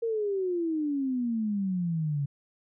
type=exponential sweep; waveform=sine; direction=down; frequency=467.7 to 138.59 Hz; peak=-26 dBFS; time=0.02-2.26 s; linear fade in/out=10 ms; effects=none